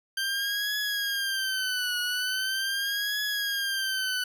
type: tone with vibrato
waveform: 20% pulse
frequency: 1568 Hz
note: G6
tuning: in tune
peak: -22 dBFS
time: 0.17-4.24 s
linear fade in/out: 5 ms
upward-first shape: triangle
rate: 0.41 Hz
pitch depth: 130 cents each way
effects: none